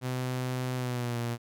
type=tone with pitch glide; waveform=sawtooth; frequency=127.2 to 118.68 Hz; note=C3 to A#2; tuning=-48 to +31 cents; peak=-26 dBFS; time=0.01-1.38 s; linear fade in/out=50 ms; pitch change=-121 cents; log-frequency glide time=0.76-1.18 s; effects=none